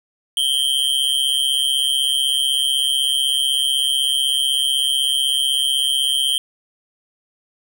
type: tone with amplitude modulation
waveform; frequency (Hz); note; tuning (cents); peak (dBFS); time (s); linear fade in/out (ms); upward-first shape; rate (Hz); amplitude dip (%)
square; 3148; G7; +7; -13; 0.37-6.38; 2; sine; 136; 85
effects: none